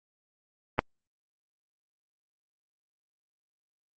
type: clicks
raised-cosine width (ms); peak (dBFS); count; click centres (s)
0.5; -19 / -6; 2; 0.783 / 0.791
effects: Opus 24 kbps